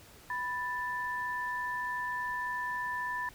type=tone pair together; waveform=sine; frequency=988.3 / 1765 Hz; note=B5 / A6; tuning=+1 / +5 cents; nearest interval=minor seventh; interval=1004 cents; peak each=-35 / -35 dBFS; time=0.3-3.29 s; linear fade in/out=2 ms; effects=pink hiss -55 dBFS RMS until 3.34 s